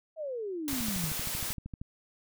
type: exponential sweep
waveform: sine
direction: down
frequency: 659.3 to 143.4 Hz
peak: -33 dBFS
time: 0.16-1.13 s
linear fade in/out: 50 ms
type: noise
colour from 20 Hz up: white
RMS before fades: -35 dBFS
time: 0.68-1.53 s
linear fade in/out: 0 ms
type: click train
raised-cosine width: 5 ms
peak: -27 dBFS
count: 15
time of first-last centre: 0.73-1.815 s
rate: 12.9 Hz
effects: none